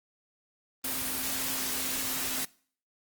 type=tone in noise; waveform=sine; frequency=261.6 Hz; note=C4; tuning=in tune; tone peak=-43 dBFS; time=0.84-2.45 s; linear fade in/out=5 ms; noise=white; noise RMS=-32 dBFS; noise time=0.84-2.45 s; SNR=-14 dB; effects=noise-tail reverb RT60 0.5 s tail -23 dB re dry + Opus 24 kbps